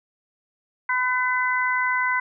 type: harmonic tone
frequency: 504 Hz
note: B4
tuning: 35 cents sharp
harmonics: 2 / 3 / 4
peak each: -24 / -25 / -24 dBFS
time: 0.89-2.2 s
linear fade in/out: 5 ms
effects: none